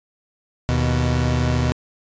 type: tone pair together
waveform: 30% pulse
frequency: 77.78 / 123.47 Hz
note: D#2 / B2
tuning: 0 / 0 cents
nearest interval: minor sixth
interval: 800 cents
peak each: -18 / -17 dBFS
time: 0.69-1.72 s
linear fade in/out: 0 ms
effects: resampled to 16000 Hz